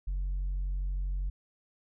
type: tone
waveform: sine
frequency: 46.25 Hz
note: F#1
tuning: in tune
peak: -27 dBFS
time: 0.07-1.3 s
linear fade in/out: 10 ms
effects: tanh soft clip ceiling -28 dBFS